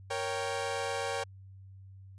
sawtooth chord, G diminished, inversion first, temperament equal, 466.2 / 554.4 / 784 Hz, Bb4 / Db5 / G5, 0 / 0 / 0 cents, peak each -33 / -32 / -33 dBFS, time 0.1-1.24 s, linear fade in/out 10 ms, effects added 96 Hz sine -48 dBFS peak until 2.18 s + resampled to 22050 Hz

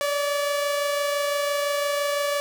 sawtooth tone pair together, 574 / 599.9 Hz, D5 / D5, -40 / +37 cents, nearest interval minor second, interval 77 cents, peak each -19 / -30 dBFS, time 0.01-2.4 s, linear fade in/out 0 ms, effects none

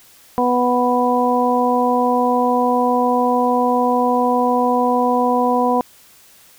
harmonic tone, 246.9 Hz, B3, in tune, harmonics 1 / 2 / 3 / 4, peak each -19 / -19 / -19 / -19 dBFS, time 0.38-5.81 s, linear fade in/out 0 ms, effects white hiss -48 dBFS RMS until 6.58 s

